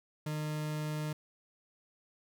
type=tone; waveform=40% pulse; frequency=152.4 Hz; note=D#3; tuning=36 cents flat; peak=-33 dBFS; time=0.26-1.13 s; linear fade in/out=5 ms; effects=none